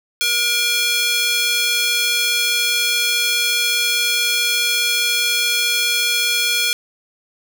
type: tone with high-pass filter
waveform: square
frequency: 477.2 Hz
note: A#4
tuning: 41 cents sharp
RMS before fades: -18 dBFS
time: 0.21-6.73 s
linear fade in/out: 0 ms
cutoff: 2800 Hz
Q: 1.5
effects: none